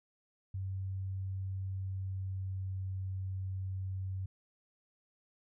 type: tone with pitch glide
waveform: sine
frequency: 95.5 to 94.79 Hz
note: G2 to F#2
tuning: -45 to +42 cents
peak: -35 dBFS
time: 0.54-4.26 s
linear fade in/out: 5 ms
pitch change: -13 cents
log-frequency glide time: 1.67-2.83 s
effects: none